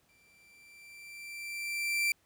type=tone with exponential growth; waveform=40% pulse; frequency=2349 Hz; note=D7; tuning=in tune; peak=-25 dBFS; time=0.09-2.12 s; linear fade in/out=2 ms; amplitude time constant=440 ms; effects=pink hiss -70 dBFS RMS until 2.25 s + high-pass 60 Hz 12 dB/octave